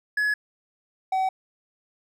triangle tone pair in turn, 1693 / 758.5 Hz, G#6 / F#5, +33 / +43 cents, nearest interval octave + major second, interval 1390 cents, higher first, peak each -19 dBFS, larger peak neither, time 0.17-0.34 / 1.12-1.29 s, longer neither, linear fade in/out 5 ms, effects none

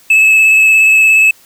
triangle tone with vibrato, 2600 Hz, E7, 24 cents flat, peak -3 dBFS, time 0.1-1.31 s, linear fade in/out 5 ms, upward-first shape square, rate 17 Hz, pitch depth 14 cents each way, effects white hiss -45 dBFS RMS until 1.45 s

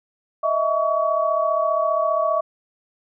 sine tone cluster, 625 / 660 / 1130 Hz, D#5 / E5 / C#6, +8 / +2 / +33 cents, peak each -22 dBFS, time 0.43-2.41 s, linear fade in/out 10 ms, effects none

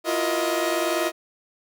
sawtooth tone cluster, 338.5 / 358.9 / 471.6 / 628 Hz, E4 / F4 / A#4 / D#5, +46 / +47 / +20 / +16 cents, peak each -23 / -25 / -29 / -21 dBFS, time 0.04-1.12 s, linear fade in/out 50 ms, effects none

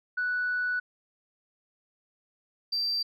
sine tone pair in turn, 1480 / 4691 Hz, F#6 / D8, 0 / -3 cents, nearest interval octave + minor sixth, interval 1997 cents, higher second, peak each -25 dBFS, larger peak neither, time 0.17-0.8 / 2.72-3.03 s, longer first, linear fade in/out 10 ms, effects tanh soft clip ceiling -22 dBFS

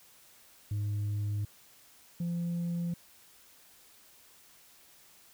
sine tone pair in turn, 103.4 / 171.9 Hz, G#2 / F3, -7 / -27 cents, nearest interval major sixth, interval 880 cents, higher second, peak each -27 / -28 dBFS, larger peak first, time 0.71-1.45 / 2.2-2.94 s, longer neither, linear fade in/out 5 ms, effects tanh soft clip ceiling -29 dBFS + white hiss -59 dBFS RMS until 5.33 s

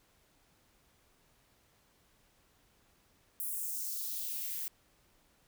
violet noise with high-pass filter sweep, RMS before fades -38 dBFS, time 3.4-4.68 s, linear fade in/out 0 ms, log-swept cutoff 11000 to 1600 Hz, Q 1.7, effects pink hiss -69 dBFS RMS until 5.47 s

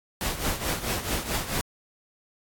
pink noise with tremolo, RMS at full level -26 dBFS, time 0.21-1.61 s, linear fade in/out 0 ms, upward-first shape triangle, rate 4.6 Hz, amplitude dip 75%, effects AAC 64 kbps

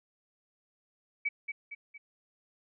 sine tone with echo, 2280 Hz, C#7, 48 cents sharp, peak -27 dBFS, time 1.25-1.29 s, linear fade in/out 10 ms, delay 230 ms, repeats 3, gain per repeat -6 dB, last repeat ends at 1.98 s, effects none

